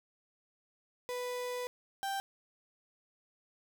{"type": "tone pair in turn", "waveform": "35% pulse", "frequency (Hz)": [494.6, 785.1], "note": ["B4", "G5"], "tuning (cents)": [3, 2], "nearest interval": "minor sixth", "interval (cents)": 799, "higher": "second", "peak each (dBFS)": [-34, -32], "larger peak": "second", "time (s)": [[1.09, 1.67], [2.03, 2.2]], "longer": "first", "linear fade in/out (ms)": 0, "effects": []}